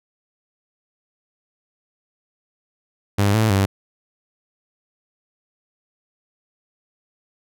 sawtooth tone with pitch steps, 101 / 110.1 / 97.9 Hz, G#2 / A2 / G2, -48 / +2 / -2 cents, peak -11 dBFS, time 3.18-3.66 s, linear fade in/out 10 ms, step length 160 ms, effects none

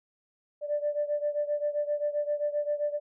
sine beating tone pair, 587 / 594.6 Hz, D5 / D5, -1 / +21 cents, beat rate 7.6 Hz, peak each -28 / -31 dBFS, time 0.61-3 s, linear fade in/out 50 ms, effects tanh soft clip ceiling -19 dBFS

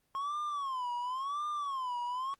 triangle tone with vibrato, 1076 Hz, C6, 48 cents sharp, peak -31 dBFS, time 0.15-2.34 s, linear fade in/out 0 ms, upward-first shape sine, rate 0.94 Hz, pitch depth 190 cents each way, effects pink hiss -75 dBFS RMS until 2.39 s + Opus 24 kbps

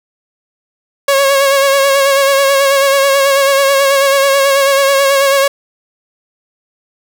sawtooth tone with vibrato, 551 Hz, C#5, 11 cents flat, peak -4 dBFS, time 1.08-5.48 s, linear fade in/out 5 ms, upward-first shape sine, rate 9.2 Hz, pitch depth 34 cents each way, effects none

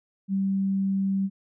sine tone, 194.3 Hz, G3, 15 cents flat, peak -22 dBFS, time 0.28-1.3 s, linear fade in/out 50 ms, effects none

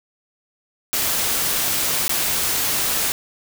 white noise with dropouts, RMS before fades -21 dBFS, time 0.93-3.12 s, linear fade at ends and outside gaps 0 ms, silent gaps 2.08-2.094 s, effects none

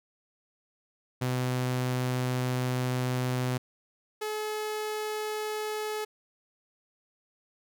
sawtooth tone pair in turn, 126.5 / 427.5 Hz, B2 / A4, +42 / -50 cents, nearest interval octave + major sixth, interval 2108 cents, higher second, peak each -23 / -27 dBFS, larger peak first, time 1.21-3.58 / 4.21-6.05 s, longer first, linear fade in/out 10 ms, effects none

